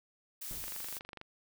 blue noise, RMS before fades -42 dBFS, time 0.41-0.99 s, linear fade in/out 10 ms
brown noise with exponential decay, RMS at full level -43 dBFS, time 0.51-0.87 s, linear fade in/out 2 ms, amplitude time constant 77 ms
click train, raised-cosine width 0.3 ms, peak -29 dBFS, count 15, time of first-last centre 0.64-1.214 s, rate 24.4 Hz
effects none

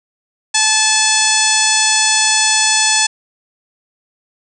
harmonic tone with a mistuned harmonic, 869 Hz, A5, 22 cents flat, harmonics 1 / 2 / 3 / 4 / 5 / 6 / 7 / 8 / 9 / 10, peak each -20 / -20 / -20 / -20 / -20 / -20 / -20 / -20 / -20 / -20 dBFS, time 0.54-3.07 s, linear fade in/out 10 ms, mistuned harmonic 4, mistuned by -17 cents, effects none

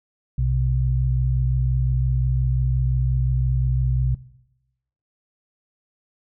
sine tone pair together, 61.74 / 127.47 Hz, B1 / C3, 0 / -45 cents, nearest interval octave + minor second, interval 1255 cents, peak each -21 dBFS, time 0.38-4.15 s, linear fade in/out 5 ms, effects noise-tail reverb RT60 0.9 s tail -17 dB re dry

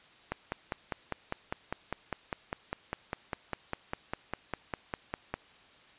click train, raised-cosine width 0.5 ms, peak -17 dBFS, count 26, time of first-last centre 0.32-5.34 s, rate 4.98 Hz, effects white hiss -58 dBFS RMS until 5.98 s + resampled to 8000 Hz

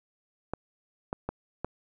clicks, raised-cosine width 1 ms, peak -17 dBFS, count 4, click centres 0.536 / 1.129 / 1.29 / 1.646 s, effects none

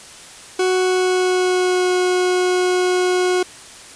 40% pulse tone with pitch glide, 370 to 363.9 Hz, F#4 to F#4, 0 to -29 cents, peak -14 dBFS, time 0.59-3.43 s, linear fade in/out 5 ms, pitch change -29 cents, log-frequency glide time 0.7-1.91 s, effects white hiss -39 dBFS RMS until 3.95 s + resampled to 22050 Hz

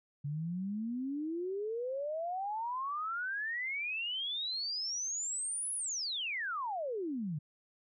sine exponential two-way sweep, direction up then down, 140.1 to 10660 to 140.1 Hz, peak -34 dBFS, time 0.24-7.39 s, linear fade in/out 10 ms, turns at 5.74 s, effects none

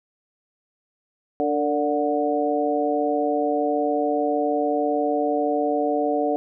harmonic tone with a mistuned harmonic, 146.5 Hz, D3, 4 cents flat, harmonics 2 / 3 / 4 / 5, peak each -25 / -25 / -25 / -25 dBFS, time 1.4-6.36 s, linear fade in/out 0 ms, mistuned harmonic 3, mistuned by +46 cents, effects none

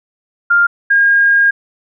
sine tone pair in turn, 1400 / 1622 Hz, F6 / G#6, +4 / -41 cents, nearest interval minor third, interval 255 cents, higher second, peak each -7 dBFS, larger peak neither, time 0.5-0.67 / 0.9-1.51 s, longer second, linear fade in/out 10 ms, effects none

